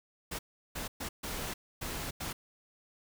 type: noise bursts at uneven times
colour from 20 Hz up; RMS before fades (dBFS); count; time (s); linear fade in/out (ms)
pink; -38; 6; 0.31-0.39 / 0.75-0.88 / 1-1.09 / 1.23-1.54 / 1.81-2.11 / 2.2-2.33; 10
effects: none